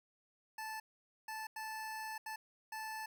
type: tone bursts at uneven times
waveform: 25% pulse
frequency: 875 Hz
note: A5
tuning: 10 cents flat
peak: -38 dBFS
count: 5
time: 0.58-0.8 / 1.28-1.47 / 1.56-2.18 / 2.26-2.36 / 2.72-3.06 s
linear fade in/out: 5 ms
effects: none